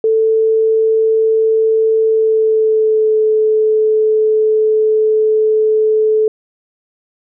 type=tone with pitch glide; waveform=sine; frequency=442.6 to 433.7 Hz; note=A4 to A4; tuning=+10 to -25 cents; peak=-9 dBFS; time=0.04-6.28 s; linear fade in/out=2 ms; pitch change=-35 cents; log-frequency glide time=2.02-3.17 s; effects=none